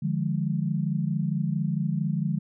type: chord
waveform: sine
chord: D diminished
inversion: none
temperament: equal with one note detuned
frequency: 150.09 / 174.61 / 207.7 Hz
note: D3 / F3 / Ab3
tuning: +38 / 0 / 0 cents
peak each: -27 / -28 / -30 dBFS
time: 0.02-2.39 s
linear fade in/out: 10 ms
effects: none